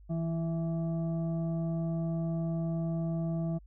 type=tone with frequency modulation; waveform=sine; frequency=164.1 Hz; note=E3; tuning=8 cents flat; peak=-29 dBFS; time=0.09-3.59 s; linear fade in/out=20 ms; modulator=497 Hz; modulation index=0.56; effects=added 50 Hz sine -51 dBFS peak until 3.66 s